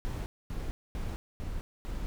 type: noise bursts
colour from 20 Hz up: brown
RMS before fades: -35 dBFS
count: 5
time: 0.05-2.06 s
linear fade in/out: 0 ms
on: 210 ms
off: 240 ms
effects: none